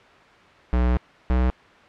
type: tone pair in turn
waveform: square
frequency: 61.3 / 62.66 Hz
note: B1 / B1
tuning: -12 / +26 cents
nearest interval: unison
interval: 38 cents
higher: second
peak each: -18 dBFS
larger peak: neither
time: 0.73-0.97 / 1.3-1.5 s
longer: first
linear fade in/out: 0 ms
effects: white hiss -49 dBFS RMS until 1.88 s + low-pass 2000 Hz 12 dB/octave